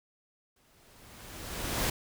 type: noise with exponential growth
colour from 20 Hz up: pink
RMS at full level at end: -28 dBFS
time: 0.56-1.9 s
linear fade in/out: 5 ms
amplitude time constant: 290 ms
effects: none